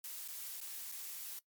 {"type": "noise with dropouts", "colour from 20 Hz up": "blue", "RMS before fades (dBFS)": -45, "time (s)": [0.04, 1.39], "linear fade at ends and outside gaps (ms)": 2, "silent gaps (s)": [[0.278, 0.283], [0.603, 0.612], [0.917, 0.921]], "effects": ["noise-tail reverb RT60 0.1 s tail -19 dB re dry", "MP3 96 kbps"]}